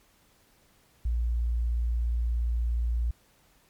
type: tone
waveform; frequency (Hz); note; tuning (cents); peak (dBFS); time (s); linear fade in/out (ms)
sine; 58.5; A#1; +7; -24; 1.05-3.11; 5
effects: pink hiss -63 dBFS RMS until 3.69 s + MP3 96 kbps